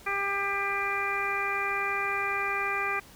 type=harmonic tone; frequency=397.9 Hz; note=G4; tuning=26 cents sharp; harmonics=1 / 2 / 3 / 4 / 5 / 6; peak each=-37 / -36 / -32 / -35 / -34 / -32 dBFS; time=0.06-3 s; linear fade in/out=10 ms; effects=pink hiss -52 dBFS RMS until 3.15 s